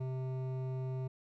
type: tone with hard clipping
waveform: sine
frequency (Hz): 130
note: C3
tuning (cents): -11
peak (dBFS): -37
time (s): 0-1.08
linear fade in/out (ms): 10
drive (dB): 12
effects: none